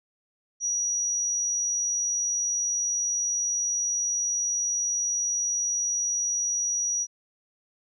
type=tone; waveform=sine; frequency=5800 Hz; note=F#8; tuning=35 cents flat; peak=-24 dBFS; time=0.6-7.07 s; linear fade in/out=50 ms; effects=none